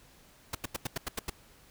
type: noise bursts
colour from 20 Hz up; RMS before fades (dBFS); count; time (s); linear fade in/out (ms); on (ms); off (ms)
pink; -33; 8; 0.53-1.299; 5; 20; 87
effects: pink hiss -59 dBFS RMS until 1.7 s